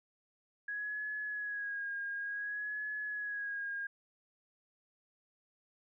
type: tone with vibrato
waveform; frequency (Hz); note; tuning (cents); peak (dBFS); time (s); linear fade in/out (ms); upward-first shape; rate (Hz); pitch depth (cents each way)
sine; 1661.2; G#6; 0; -36; 0.68-3.87; 5; sine; 0.56; 41
effects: none